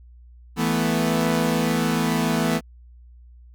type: chord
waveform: sawtooth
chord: E suspended fourth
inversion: none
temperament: equal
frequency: 164.81 / 220 / 246.9 Hz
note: E3 / A3 / B3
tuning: 0 / 0 / 0 cents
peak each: -20 dBFS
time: 0.56-2.61 s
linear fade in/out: 50 ms
effects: added 60 Hz sine -44 dBFS peak until 3.54 s